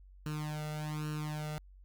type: tone with flanger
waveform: sawtooth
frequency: 152.1 Hz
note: D#3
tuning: 39 cents flat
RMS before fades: -38 dBFS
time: 0.26-1.58 s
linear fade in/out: 0 ms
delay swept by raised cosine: 0.71 to 1.47 ms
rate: 1.2 Hz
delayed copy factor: +0.95
effects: added 47 Hz sine -53 dBFS peak until 1.84 s